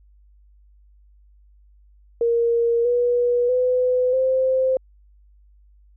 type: tone with pitch steps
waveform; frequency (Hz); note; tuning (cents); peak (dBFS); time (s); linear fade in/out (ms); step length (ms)
sine; 467.6 / 484.9 / 502.9 / 521.5; A#4 / B4 / B4 / C5; +5 / -32 / +31 / -6; -16; 2.21-4.77; 2; 640
effects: added 50 Hz sine -50 dBFS peak until 5.96 s